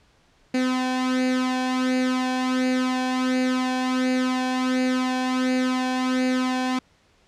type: tone with flanger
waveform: sawtooth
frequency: 255.7 Hz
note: C4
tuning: 40 cents flat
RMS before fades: -23 dBFS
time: 0.54-6.79 s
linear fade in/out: 5 ms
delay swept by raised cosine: 0.44 to 1.22 ms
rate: 1.4 Hz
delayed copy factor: +0.7
effects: pink hiss -60 dBFS RMS until 7.27 s + low-pass 6000 Hz 12 dB/octave